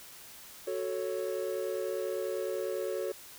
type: chord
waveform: triangle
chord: F# minor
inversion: none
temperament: equal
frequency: 370 / 440 / 554.4 Hz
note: F#4 / A4 / C#5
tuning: 0 / 0 / 0 cents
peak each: -34 dBFS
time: 0.67-3.12 s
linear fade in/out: 5 ms
effects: white hiss -50 dBFS RMS until 3.38 s